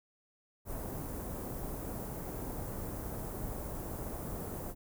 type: band-stop noise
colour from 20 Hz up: pink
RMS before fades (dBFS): -40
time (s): 0.65-4.75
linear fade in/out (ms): 50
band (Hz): 800 to 14000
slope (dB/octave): 12
effects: none